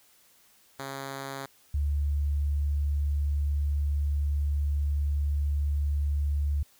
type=tone pair in turn; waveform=5% pulse / sine; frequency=136.6 / 72.36 Hz; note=C#3 / D2; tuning=-25 / -25 cents; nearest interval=major seventh; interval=1100 cents; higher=first; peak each=-24 dBFS; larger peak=neither; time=0.79-1.46 / 1.74-6.63 s; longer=second; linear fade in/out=5 ms; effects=white hiss -61 dBFS RMS until 6.79 s